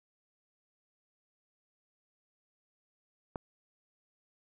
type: click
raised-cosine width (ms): 1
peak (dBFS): -22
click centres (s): 3.358
effects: none